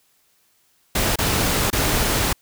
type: noise with dropouts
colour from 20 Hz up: pink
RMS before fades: -20 dBFS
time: 0.95-2.33 s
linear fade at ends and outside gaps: 5 ms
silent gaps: 1.158-1.186 / 1.703-1.728 s
effects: white hiss -62 dBFS RMS until 2.41 s